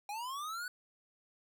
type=linear sweep; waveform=square; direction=up; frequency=799 to 1500 Hz; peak=-39 dBFS; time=0.09-0.68 s; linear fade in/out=2 ms; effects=none